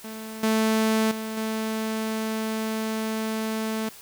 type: tone with level steps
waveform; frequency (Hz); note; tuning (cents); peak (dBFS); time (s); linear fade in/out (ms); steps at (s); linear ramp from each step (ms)
sawtooth; 220; A3; 0; -31 / -16 / -26 / -22; 0.04-3.89; 5; 0.43 / 1.11 / 1.37; 5
effects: white hiss -46 dBFS RMS until 4.01 s